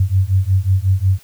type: beating tone pair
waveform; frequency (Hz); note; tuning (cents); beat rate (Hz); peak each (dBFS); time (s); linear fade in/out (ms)
sine; 92.5 / 98; F#2 / G2; 0 / 0; 5.5; -15; 0-1.19; 5
effects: white hiss -48 dBFS RMS until 1.23 s